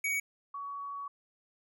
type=tone pair in turn; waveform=square / sine; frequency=2253 / 1126.5 Hz; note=C#7 / C#6; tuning=+28 / +28 cents; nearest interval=octave; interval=1200 cents; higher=first; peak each=-30 / -37 dBFS; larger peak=first; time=0.04-0.2 / 0.54-1.08 s; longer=second; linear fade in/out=5 ms; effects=none